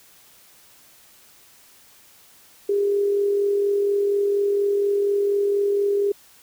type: tone with amplitude modulation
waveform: sine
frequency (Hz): 403.7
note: G#4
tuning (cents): -49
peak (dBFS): -16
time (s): 2.69-6.12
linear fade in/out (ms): 5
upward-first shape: sine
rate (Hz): 44.2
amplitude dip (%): 35
effects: white hiss -52 dBFS RMS until 6.42 s